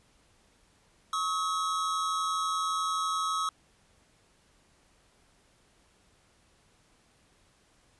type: tone pair together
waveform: square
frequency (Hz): 1108.7 / 1280.5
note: C#6 / D#6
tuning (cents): 0 / +49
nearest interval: major second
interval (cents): 249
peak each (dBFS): -34 / -30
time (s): 1.13-3.49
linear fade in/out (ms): 2
effects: pink hiss -65 dBFS RMS until 7.99 s + resampled to 24000 Hz